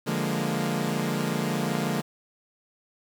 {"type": "chord", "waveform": "sawtooth", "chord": "Bb dominant seventh", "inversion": "first", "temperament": "equal", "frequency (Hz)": [146.83, 174.61, 207.7, 233.1], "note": ["D3", "F3", "Ab3", "Bb3"], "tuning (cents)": [0, 0, 0, 0], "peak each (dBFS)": -27, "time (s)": [0.06, 2.02], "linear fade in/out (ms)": 20, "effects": ["8-bit"]}